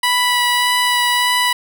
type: tone with vibrato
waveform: 15% pulse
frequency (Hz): 983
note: B5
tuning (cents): -8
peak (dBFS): -7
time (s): 0.03-1.53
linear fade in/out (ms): 5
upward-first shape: sine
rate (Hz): 1.7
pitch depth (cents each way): 10
effects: none